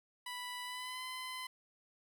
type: tone with pitch glide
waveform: 15% pulse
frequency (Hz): 987.8 to 1021.5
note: B5 to C6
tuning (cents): 0 to -42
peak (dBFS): -35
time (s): 0.26-1.47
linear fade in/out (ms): 5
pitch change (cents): +58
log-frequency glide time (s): 0.63-1.03
effects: none